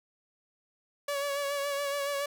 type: tone with vibrato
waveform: sawtooth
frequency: 566 Hz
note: C#5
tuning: 36 cents sharp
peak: -26 dBFS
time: 1.08-2.26 s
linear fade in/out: 5 ms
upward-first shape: sine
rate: 7.1 Hz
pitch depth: 32 cents each way
effects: none